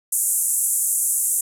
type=band-pass noise; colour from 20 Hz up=white; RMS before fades=-21 dBFS; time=0.12-1.41 s; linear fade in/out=5 ms; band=7400 to 12000 Hz; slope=48 dB/octave; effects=none